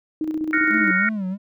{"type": "tone with tremolo", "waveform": "sine", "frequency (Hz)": 312.5, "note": "D#4", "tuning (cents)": 8, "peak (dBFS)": -20, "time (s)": [0.21, 0.91], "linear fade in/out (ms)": 2, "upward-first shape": "square", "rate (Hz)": 15, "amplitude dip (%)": 50}
{"type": "chord", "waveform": "sine", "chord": "Gb major seventh", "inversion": "third", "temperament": "equal", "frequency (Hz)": [1396.9, 1480, 1864.7, 2217], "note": ["F6", "Gb6", "Bb6", "Db7"], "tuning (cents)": [0, 0, 0, 0], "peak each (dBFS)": [-22, -25, -21, -23], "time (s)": [0.53, 1.09], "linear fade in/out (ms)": 2}
{"type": "tone with vibrato", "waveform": "triangle", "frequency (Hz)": 201.1, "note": "G3", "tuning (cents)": 44, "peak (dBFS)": -21, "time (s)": [0.69, 1.38], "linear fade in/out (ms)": 50, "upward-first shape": "sine", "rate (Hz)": 3, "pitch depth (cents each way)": 150}
{"effects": []}